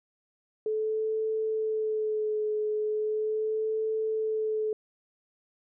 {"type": "tone with vibrato", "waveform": "sine", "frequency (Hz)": 432.2, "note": "A4", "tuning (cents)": -31, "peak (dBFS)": -26, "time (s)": [0.66, 4.73], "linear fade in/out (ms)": 2, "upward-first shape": "sine", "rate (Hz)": 0.38, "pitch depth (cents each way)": 25, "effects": []}